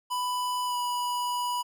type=tone with pitch glide; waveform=square; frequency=993 to 979.9 Hz; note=B5 to B5; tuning=+9 to -14 cents; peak=-28 dBFS; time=0.1-1.63 s; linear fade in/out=20 ms; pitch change=-23 cents; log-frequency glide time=0.66-0.76 s; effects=none